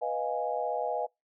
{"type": "chord", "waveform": "sine", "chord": "F half-diminished seventh", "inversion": "second", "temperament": "equal", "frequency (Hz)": [493.9, 622.3, 698.5, 830.6], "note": ["Cb5", "Eb5", "F5", "Ab5"], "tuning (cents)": [0, 0, 0, 0], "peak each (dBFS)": -34, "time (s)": [0.01, 1.07], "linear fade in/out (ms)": 20, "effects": ["noise-tail reverb RT60 0.2 s tail -26 dB re dry"]}